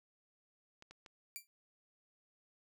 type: clicks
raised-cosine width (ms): 0.2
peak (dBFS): -37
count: 3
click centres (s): 0.824 / 0.91 / 1.062
type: tone with exponential decay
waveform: 5% pulse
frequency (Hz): 2351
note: D7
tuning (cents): +1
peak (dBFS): -30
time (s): 1.36-1.47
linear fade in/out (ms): 0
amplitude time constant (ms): 22
effects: none